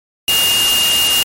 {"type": "tone in noise", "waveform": "sine", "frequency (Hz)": 2831, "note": "F7", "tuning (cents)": 23, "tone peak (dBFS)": -12, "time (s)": [0.28, 1.23], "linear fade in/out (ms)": 2, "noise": "white", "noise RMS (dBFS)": -17, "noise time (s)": [0.28, 1.23], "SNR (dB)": 2, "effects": ["MP3 64 kbps"]}